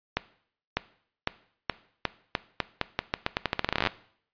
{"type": "accelerating click train", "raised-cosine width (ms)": 0.3, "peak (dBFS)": -8, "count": 26, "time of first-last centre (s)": [0.17, 3.872], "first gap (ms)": 600, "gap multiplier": 0.84, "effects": ["noise-tail reverb RT60 0.6 s tail -18 dB re dry", "resampled to 11025 Hz"]}